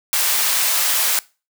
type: high-pass noise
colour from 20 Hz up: white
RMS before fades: -18 dBFS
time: 0.13-1.19 s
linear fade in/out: 0 ms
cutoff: 740 Hz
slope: 12 dB/octave
effects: noise-tail reverb RT60 0.3 s tail -21 dB re dry